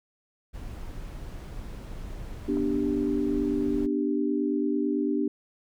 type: noise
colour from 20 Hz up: brown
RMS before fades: -38 dBFS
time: 0.53-3.87 s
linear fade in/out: 20 ms
type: chord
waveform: sine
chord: G major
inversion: first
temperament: just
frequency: 245 / 294 / 392 Hz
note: B3 / D4 / G4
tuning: -14 / +2 / 0 cents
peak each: -29 / -26 / -30 dBFS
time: 2.48-5.28 s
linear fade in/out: 5 ms
type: clicks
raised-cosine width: 1 ms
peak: -29 dBFS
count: 2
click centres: 2.57 / 2.573 s
effects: none